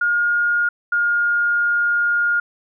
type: tone pair in turn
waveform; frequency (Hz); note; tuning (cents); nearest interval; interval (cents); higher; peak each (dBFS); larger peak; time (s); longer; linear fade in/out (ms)
sine; 1425 / 1420; F6 / F6; +34 / +28; unison; 6; first; -15; neither; 0.01-0.69 / 0.92-2.4; second; 5
effects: none